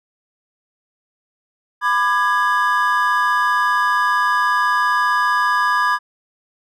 triangle chord, G# diminished, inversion first, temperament just, 996.7 / 1196.1 / 1661.2 Hz, B5 / D6 / G#6, +16 / +31 / 0 cents, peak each -17 dBFS, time 1.81-5.99 s, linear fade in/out 50 ms, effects none

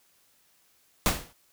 pink noise with exponential decay, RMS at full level -20 dBFS, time 1.06-1.33 s, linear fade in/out 0 ms, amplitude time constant 57 ms, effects white hiss -65 dBFS RMS until 1.52 s

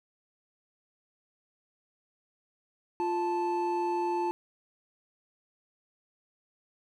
triangle tone pair together, 349.2 / 877.4 Hz, F4 / A5, 0 / -5 cents, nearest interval octave + major third, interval 1595 cents, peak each -28 / -28 dBFS, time 3-4.31 s, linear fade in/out 0 ms, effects none

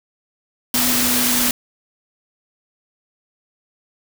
sine tone in noise, 246.2 Hz, B3, 5 cents flat, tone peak -23 dBFS, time 0.74-1.51 s, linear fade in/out 2 ms, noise white, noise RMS -18 dBFS, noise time 0.74-1.51 s, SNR -8 dB, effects none

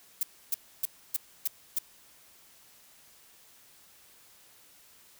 violet noise bursts, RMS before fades -28 dBFS, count 6, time 0.21-1.786 s, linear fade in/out 2 ms, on 21 ms, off 290 ms, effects white hiss -58 dBFS RMS until 5.19 s

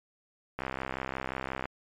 click train, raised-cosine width 0.5 ms, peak -18 dBFS, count 71, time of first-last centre 0.59-1.655 s, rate 65.7 Hz, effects MP3 64 kbps

